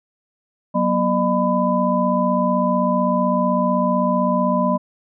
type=tone cluster; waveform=sine; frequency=185.1 / 240.9 / 606 / 1002 Hz; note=F#3 / B3 / D#5 / B5; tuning=+1 / -43 / -46 / +25 cents; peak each=-21 dBFS; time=0.74-4.78 s; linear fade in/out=20 ms; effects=none